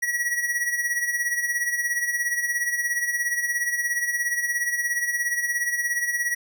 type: tone with tremolo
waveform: square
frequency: 1922 Hz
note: B6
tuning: 48 cents flat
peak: -21 dBFS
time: 0.02-6.35 s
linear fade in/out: 10 ms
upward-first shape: sine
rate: 17 Hz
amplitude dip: 60%
effects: none